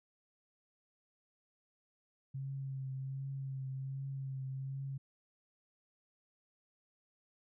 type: tone with vibrato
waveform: sine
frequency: 134.6 Hz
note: C3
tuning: 49 cents sharp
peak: -38 dBFS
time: 2.34-4.98 s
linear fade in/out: 10 ms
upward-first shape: triangle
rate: 1.3 Hz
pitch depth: 30 cents each way
effects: none